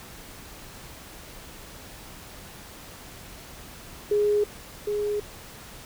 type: tone with echo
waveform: sine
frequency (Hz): 415.3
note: G#4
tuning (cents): 0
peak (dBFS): -19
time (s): 4.11-4.44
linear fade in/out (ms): 5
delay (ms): 760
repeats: 1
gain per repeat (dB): -5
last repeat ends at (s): 5.2
effects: pink hiss -44 dBFS RMS until 5.85 s